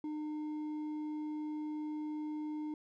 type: tone with hard clipping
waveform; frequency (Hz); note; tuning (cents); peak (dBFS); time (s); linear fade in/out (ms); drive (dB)
sine; 303.8; D#4; -41; -38; 0.04-2.74; 2; 4
effects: none